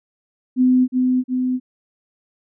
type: tone with echo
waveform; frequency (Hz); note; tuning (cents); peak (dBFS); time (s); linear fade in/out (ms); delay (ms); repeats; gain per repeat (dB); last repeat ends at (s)
sine; 254; B3; +49; -11; 0.56-0.88; 50; 360; 2; -3; 1.6
effects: none